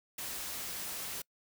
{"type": "noise", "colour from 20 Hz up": "white", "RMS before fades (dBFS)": -40, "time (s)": [0.18, 1.22], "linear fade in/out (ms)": 5, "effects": ["noise-tail reverb RT60 0.1 s tail -26 dB re dry"]}